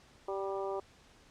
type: harmonic tone with a mistuned harmonic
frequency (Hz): 194.8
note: G3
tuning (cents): -11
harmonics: 2 / 3 / 4 / 5 / 6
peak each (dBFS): -36 / -40 / -42 / -44 / -46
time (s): 0.28-0.8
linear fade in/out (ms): 5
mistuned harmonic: 6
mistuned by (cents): +32
effects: pink hiss -61 dBFS RMS until 1.3 s + low-pass 7000 Hz 12 dB/octave